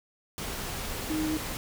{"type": "tone in noise", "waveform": "sine", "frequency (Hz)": 311.1, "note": "D#4", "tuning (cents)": 0, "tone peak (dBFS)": -27, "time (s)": [1.1, 1.37], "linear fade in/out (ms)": 0, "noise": "pink", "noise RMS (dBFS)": -35, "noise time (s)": [0.38, 1.57], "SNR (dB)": 5, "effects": []}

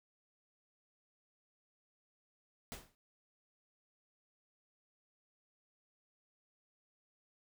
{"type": "noise with exponential decay", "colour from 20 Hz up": "pink", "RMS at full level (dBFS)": -42, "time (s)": [2.72, 2.95], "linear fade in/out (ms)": 0, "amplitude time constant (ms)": 50, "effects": []}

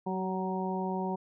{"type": "harmonic tone with a mistuned harmonic", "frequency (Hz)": 187, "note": "F#3", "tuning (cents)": 19, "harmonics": [1, 2, 3, 4, 5], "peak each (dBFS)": [-33, -36, -42, -38, -37], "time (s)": [0.06, 1.16], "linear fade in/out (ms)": 10, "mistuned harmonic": 2, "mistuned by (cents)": 16, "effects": []}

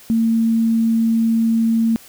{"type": "tone", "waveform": "sine", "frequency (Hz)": 226.8, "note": "A#3", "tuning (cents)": -47, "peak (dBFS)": -13, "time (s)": [0.1, 1.96], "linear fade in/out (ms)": 0, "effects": ["white hiss -44 dBFS RMS until 2.08 s"]}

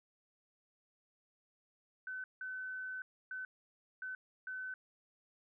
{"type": "tone bursts at uneven times", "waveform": "sine", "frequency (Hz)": 1516, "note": "F#6", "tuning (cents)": 42, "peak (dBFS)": -40, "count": 5, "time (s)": [[2.07, 2.24], [2.41, 3.02], [3.31, 3.45], [4.02, 4.15], [4.47, 4.74]], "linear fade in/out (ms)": 2, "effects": []}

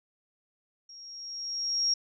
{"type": "tone with level ramp", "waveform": "sine", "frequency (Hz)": 5588, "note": "F8", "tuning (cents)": 0, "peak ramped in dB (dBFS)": [-46, -22], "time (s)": [0.89, 1.94], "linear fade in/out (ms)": 5, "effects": []}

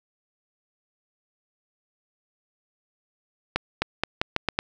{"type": "accelerating click train", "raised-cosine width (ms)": 0.3, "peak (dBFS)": -6, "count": 7, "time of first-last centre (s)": [3.56, 4.589], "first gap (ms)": 260, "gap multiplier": 0.83, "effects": []}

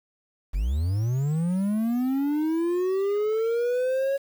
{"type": "linear sweep", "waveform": "triangle", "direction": "up", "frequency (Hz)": [41.48, 556], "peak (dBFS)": -20, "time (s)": [0.53, 4.18], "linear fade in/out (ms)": 20, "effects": ["8-bit"]}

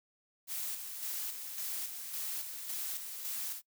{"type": "noise with tremolo", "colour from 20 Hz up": "blue", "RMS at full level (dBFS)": -38, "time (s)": [0.47, 3.62], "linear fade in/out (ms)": 50, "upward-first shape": "square", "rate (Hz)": 1.8, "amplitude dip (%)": 45, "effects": ["noise-tail reverb RT60 0.1 s tail -22 dB re dry"]}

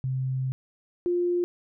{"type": "tone pair in turn", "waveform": "sine", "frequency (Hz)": [130.81, 351.9], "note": ["C3", "F4"], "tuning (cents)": [0, 13], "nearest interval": "octave + perfect fourth", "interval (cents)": 1713, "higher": "second", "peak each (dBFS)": [-25, -22], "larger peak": "second", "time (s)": [[0.04, 0.52], [1.06, 1.44]], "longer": "first", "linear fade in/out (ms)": 0, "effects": []}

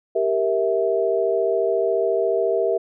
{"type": "chord", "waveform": "sine", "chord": "E diminished", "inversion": "first", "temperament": "equal with one note detuned", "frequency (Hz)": [392, 466.2, 654.3], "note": ["G4", "Bb4", "E5"], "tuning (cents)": [0, 0, -13], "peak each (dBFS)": -22, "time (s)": [0.15, 2.78], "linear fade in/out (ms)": 10, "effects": []}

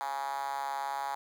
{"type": "tone with high-pass filter", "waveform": "5% pulse", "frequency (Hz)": 138.59, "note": "C#3", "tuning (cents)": 0, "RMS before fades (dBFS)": -35, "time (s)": [0.01, 1.15], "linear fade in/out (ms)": 0, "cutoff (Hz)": 850, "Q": 6.6, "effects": []}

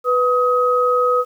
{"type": "tone pair together", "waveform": "sine", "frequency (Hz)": [494.9, 1264], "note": ["B4", "D#6"], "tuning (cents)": [4, 27], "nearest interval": "octave + major third", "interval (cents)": 1623, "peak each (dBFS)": -16, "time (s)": [0.04, 1.25], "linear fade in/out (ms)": 50, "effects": ["8-bit"]}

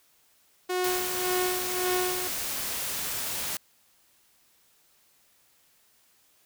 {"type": "tone with tremolo", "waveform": "sawtooth", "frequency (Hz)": 364.5, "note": "F#4", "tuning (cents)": -26, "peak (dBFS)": -21, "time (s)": [0.69, 2.28], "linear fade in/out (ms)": 10, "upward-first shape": "sine", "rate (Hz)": 1.8, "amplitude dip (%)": 65}
{"type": "noise", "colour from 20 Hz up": "white", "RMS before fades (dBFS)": -32, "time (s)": [0.84, 3.57], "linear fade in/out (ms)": 2}
{"effects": ["white hiss -64 dBFS RMS until 6.45 s"]}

